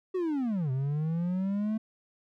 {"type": "linear two-way sweep", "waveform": "triangle", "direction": "down then up", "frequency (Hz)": [381.3, 127.7, 221.5], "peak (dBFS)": -25, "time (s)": [0.14, 1.78], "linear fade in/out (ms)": 10, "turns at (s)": 0.71, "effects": []}